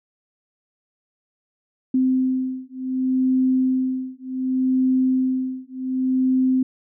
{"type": "beating tone pair", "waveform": "sine", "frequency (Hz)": [258.5, 259.17], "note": ["C4", "C4"], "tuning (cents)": [-21, -16], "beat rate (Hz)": 0.67, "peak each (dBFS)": -21, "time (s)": [1.94, 6.63], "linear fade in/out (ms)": 5, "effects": []}